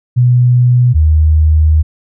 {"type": "tone pair in turn", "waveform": "sine", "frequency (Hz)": [123.47, 77.78], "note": ["B2", "D#2"], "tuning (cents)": [0, 0], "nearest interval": "minor sixth", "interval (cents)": 800, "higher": "first", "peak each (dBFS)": -5, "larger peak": "neither", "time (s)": [[0.16, 0.94], [0.94, 1.83]], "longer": "second", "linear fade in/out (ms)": 20, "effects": []}